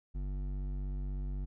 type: tone with hard clipping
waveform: sine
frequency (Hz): 48.16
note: G1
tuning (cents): -30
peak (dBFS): -36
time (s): 0.14-1.46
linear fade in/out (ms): 20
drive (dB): 11
effects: none